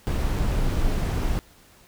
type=noise with dropouts; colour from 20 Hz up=brown; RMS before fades=-23 dBFS; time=0.07-1.39 s; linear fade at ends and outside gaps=0 ms; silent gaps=0.388-0.393 s; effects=pink hiss -54 dBFS RMS until 1.87 s